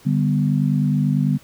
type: chord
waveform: sine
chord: G major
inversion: second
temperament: equal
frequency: 146.83 / 196 / 246.9 Hz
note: D3 / G3 / B3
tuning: 0 / 0 / 0 cents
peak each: -18 / -21 / -22 dBFS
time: 0.05-1.38 s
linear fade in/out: 20 ms
effects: pink hiss -49 dBFS RMS until 1.43 s + high-pass 60 Hz 12 dB/octave